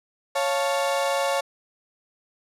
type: chord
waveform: 35% pulse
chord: Db augmented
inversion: none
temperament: equal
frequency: 554.4 / 698.5 / 880 Hz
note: Db5 / F5 / A5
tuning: 0 / 0 / 0 cents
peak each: -22 / -27 / -27 dBFS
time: 0.35-1.41 s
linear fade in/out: 10 ms
effects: low-pass 11000 Hz 12 dB/octave